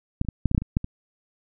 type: clicks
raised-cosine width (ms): 5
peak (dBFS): -9 / -29 / -13 / -7 / -13 / -6 / -6 / -18 / -8 / -18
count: 10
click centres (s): 0.214 / 0.249 / 0.287 / 0.457 / 0.514 / 0.548 / 0.579 / 0.62 / 0.769 / 0.844
effects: none